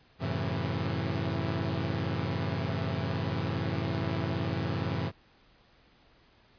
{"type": "chord", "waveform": "sawtooth", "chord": "F# half-diminished seventh", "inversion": "none", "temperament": "equal with one note detuned", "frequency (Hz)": [92.5, 110, 133.95, 164.81], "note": ["F#2", "A2", "C3", "E3"], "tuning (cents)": [0, 0, 41, 0], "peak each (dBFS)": -31, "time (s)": [0.19, 5.12], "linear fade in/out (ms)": 50, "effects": ["pink hiss -62 dBFS RMS until 6.58 s", "resampled to 11025 Hz"]}